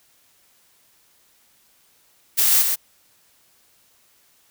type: noise with echo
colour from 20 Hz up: blue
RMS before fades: -17 dBFS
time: 2.37-2.63 s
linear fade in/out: 20 ms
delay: 130 ms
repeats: 1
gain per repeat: -4 dB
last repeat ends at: 2.76 s
effects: white hiss -59 dBFS RMS until 4.5 s